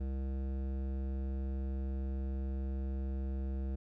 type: tone with hard clipping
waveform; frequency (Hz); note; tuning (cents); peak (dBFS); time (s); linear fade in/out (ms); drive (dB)
sine; 66.6; C2; +31; -36; 0-3.76; 10; 14
effects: none